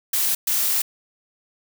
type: noise bursts at uneven times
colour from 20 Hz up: blue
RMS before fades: -21 dBFS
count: 2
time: 0.13-0.35 / 0.47-0.82 s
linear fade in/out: 5 ms
effects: none